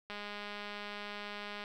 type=click train; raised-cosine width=0.3 ms; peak=-27 dBFS; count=318; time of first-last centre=0.1-1.639 s; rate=206 Hz; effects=11-bit